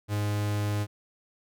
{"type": "tone", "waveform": "45% pulse", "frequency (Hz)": 103.83, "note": "G#2", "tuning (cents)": 0, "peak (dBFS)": -26, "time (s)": [0.08, 0.87], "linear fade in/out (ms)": 50, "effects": []}